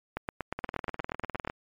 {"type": "two click trains", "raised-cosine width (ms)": 0.5, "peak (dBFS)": [-18, -16], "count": [19, 12], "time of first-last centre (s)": [[0.59, 1.499], [0.17, 1.475]], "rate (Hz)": [19.8, 8.43], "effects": ["MP3 64 kbps"]}